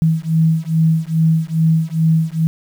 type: beating tone pair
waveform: sine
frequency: 160 / 162.4 Hz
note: D#3 / E3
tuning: +49 / -26 cents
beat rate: 2.4 Hz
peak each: -15 dBFS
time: 0.02-2.47 s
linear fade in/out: 0 ms
effects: 7-bit